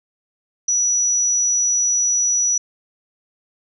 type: tone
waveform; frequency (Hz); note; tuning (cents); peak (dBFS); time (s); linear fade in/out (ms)
sine; 5880; F#8; -12; -15; 0.68-2.58; 5
effects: none